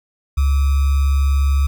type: tone with sample-and-hold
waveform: sine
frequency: 69.4 Hz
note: C#2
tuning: 3 cents sharp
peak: -12 dBFS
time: 0.37-1.67 s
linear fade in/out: 10 ms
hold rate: 1225 Hz
effects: none